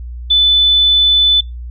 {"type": "tone", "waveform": "sine", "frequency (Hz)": 3500, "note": "A7", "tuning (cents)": -10, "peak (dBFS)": -7, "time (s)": [0.3, 1.41], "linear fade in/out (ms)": 10, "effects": ["noise-tail reverb RT60 0.2 s tail -22 dB re dry", "added 60 Hz sine -24 dBFS peak until 1.7 s"]}